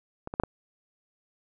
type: clicks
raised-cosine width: 1 ms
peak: -22 / -20 / -7 / -14 dBFS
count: 4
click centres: 0.274 / 0.339 / 0.399 / 0.436 s
effects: none